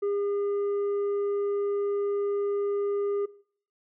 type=tone with tanh clipping; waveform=sine; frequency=404.8 Hz; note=G#4; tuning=44 cents flat; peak=-26 dBFS; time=0.02-3.26 s; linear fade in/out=10 ms; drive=4 dB; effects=noise-tail reverb RT60 0.5 s tail -19 dB re dry

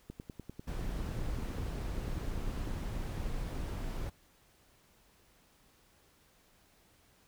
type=click train; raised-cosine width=3 ms; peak=-30 dBFS; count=27; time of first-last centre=0.1-2.674 s; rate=10.1 Hz
type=noise; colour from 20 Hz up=brown; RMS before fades=-37 dBFS; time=0.67-4.1 s; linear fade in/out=10 ms
effects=pink hiss -66 dBFS RMS until 7.27 s

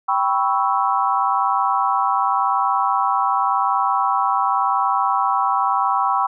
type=chord; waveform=sine; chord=C# half-diminished seventh; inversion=second; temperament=equal with one note detuned; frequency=784 / 987.8 / 1108.7 / 1313.9 Hz; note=G5 / B5 / C#6 / E6; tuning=0 / 0 / 0 / -6 cents; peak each=-21 / -21 / -21 / -23 dBFS; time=0.08-6.27 s; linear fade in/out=10 ms; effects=none

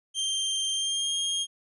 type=tone with pitch glide; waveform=sawtooth; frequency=3161 to 3237 Hz; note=G7 to G#7; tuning=+14 to -45 cents; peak=-23 dBFS; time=0.14-1.47 s; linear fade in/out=50 ms; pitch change=+41 cents; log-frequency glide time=0.73-1.15 s; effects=resampled to 24000 Hz

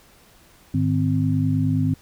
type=tone cluster; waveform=sine; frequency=104 / 153.5 / 259.5 Hz; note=G#2 / D#3 / C4; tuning=+3 / -23 / -14 cents; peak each=-22 dBFS; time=0.74-1.94 s; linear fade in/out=5 ms; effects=pink hiss -53 dBFS RMS until 2.01 s

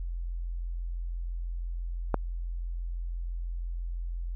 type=click; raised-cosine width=1 ms; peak=-11 dBFS; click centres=2.143 s; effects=added 43 Hz sine -31 dBFS peak until 4.35 s

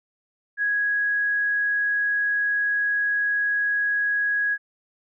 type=tone; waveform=sine; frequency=1661.2 Hz; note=G#6; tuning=in tune; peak=-20 dBFS; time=0.57-4.58 s; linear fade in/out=50 ms; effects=none

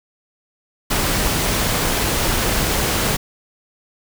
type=noise; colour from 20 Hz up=pink; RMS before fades=-19 dBFS; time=0.9-3.17 s; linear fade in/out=10 ms; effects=none

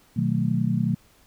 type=chord; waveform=sine; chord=B dominant seventh; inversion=none; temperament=just; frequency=123.47 / 154.34 / 185.21 / 222.2 Hz; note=B2 / D#3 / F#3 / A3; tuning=0 / -14 / +2 / +17 cents; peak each=-26 dBFS; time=0.16-0.95 s; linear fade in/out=10 ms; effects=pink hiss -58 dBFS RMS until 1.26 s

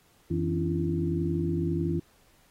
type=tone cluster; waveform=sine; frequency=88.2 / 162.2 / 266.8 / 288.6 / 338.8 Hz; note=F2 / E3 / C4 / D4 / E4; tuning=+18 / -28 / +34 / -30 / +48 cents; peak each=-32 / -29 / -36 / -36 / -30 dBFS; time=0.3-2 s; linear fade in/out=10 ms; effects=pink hiss -63 dBFS RMS until 2.5 s + AAC 48 kbps

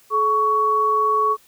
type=tone pair together; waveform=sine; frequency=429.9 / 1119 Hz; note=A4 / C#6; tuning=-40 / +16 cents; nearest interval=octave + perfect fourth; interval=1656 cents; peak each=-23 / -16 dBFS; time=0.1-1.37 s; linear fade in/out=50 ms; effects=white hiss -54 dBFS RMS until 1.47 s

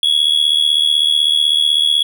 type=tone with amplitude modulation; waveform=triangle; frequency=3356 Hz; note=G#7; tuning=17 cents sharp; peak=-6 dBFS; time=0.03-2.03 s; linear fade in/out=2 ms; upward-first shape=sine; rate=76 Hz; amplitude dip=80%; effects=none

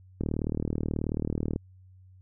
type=click train; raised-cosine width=3 ms; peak=-16 dBFS; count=53; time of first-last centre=0.21-1.561 s; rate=38.5 Hz; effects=added 93 Hz sine -51 dBFS peak until 2.21 s

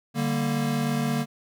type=chord; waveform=square; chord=G minor; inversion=second; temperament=equal; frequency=146.83 / 196 / 233.1 Hz; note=D3 / G3 / Bb3; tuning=0 / 0 / 0 cents; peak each=-28 / -33 / -27 dBFS; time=0.14-1.26 s; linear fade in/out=50 ms; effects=none

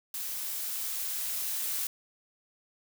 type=noise with level ramp; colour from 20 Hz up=blue; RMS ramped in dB=-36 to -32 dBFS; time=0.14-1.87 s; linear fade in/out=2 ms; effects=none

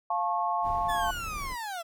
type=chord; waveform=sine; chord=F augmented; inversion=none; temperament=just; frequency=698.5 / 873.1 / 1091.3 Hz; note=F5 / A5 / C#6; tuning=0 / -14 / -27 cents; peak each=-30 dBFS; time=0.1-1.11 s; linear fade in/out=5 ms
type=noise; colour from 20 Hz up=brown; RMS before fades=-40 dBFS; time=0.62-1.57 s; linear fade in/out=50 ms
type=linear sweep; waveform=30% pulse; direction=down; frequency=1760 to 650 Hz; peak=-31 dBFS; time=0.88-1.83 s; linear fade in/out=20 ms
effects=none

